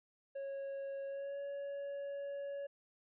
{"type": "tone with pitch glide", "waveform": "triangle", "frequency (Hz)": [550, 562.2], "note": ["C#5", "C#5"], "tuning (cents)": [-14, 24], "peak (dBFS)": -38, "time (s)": [0.35, 2.67], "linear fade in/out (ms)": 10, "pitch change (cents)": 38, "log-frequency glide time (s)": [1.07, 1.39], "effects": ["resampled to 8000 Hz"]}